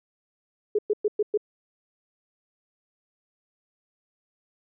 sine tone bursts, 420 Hz, G#4, 19 cents sharp, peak -19 dBFS, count 5, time 0.75-1.375 s, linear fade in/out 5 ms, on 37 ms, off 110 ms, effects none

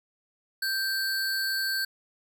square tone pair together, 1568 / 4435 Hz, G6 / C#8, 0 / 0 cents, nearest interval octave + tritone, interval 1800 cents, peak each -29 / -31 dBFS, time 0.62-1.85 s, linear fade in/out 5 ms, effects none

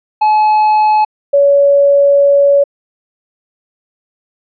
triangle / sine tone pair in turn, 855 / 564.3 Hz, A5 / C#5, -50 / +31 cents, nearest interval perfect fifth, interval 719 cents, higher first, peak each -5 dBFS, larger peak neither, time 0.21-1.05 / 1.33-2.64 s, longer second, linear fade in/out 10 ms, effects resampled to 11025 Hz

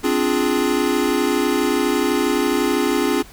square chord, D half-diminished seventh, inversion third, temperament equal, 261.6 / 293.7 / 349.2 / 415.3 Hz, C4 / D4 / F4 / Ab4, 0 / 0 / 0 / 0 cents, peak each -23 dBFS, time 0.03-3.23 s, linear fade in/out 20 ms, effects added 50 Hz sine -45 dBFS peak until 3.32 s + pink hiss -44 dBFS RMS until 3.32 s

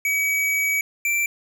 square tone pair in turn, 2273 / 2346 Hz, C#7 / D7, +43 / -2 cents, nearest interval minor second, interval 55 cents, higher second, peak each -20 dBFS, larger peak neither, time 0.05-0.81 / 1.05-1.26 s, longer first, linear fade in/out 2 ms, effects none

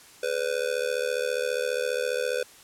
square tone with amplitude modulation, 498.9 Hz, B4, 17 cents sharp, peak -22 dBFS, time 0.23-2.43 s, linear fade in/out 5 ms, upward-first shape sine, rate 74.8 Hz, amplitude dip 95%, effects white hiss -51 dBFS RMS until 2.63 s + low-pass 11000 Hz 12 dB/octave

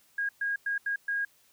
sine tone bursts at uneven times, 1633 Hz, G#6, 30 cents flat, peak -27 dBFS, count 5, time 0.18-0.29 / 0.41-0.56 / 0.66-0.78 / 0.86-0.96 / 1.08-1.25 s, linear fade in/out 5 ms, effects white hiss -64 dBFS RMS until 1.52 s

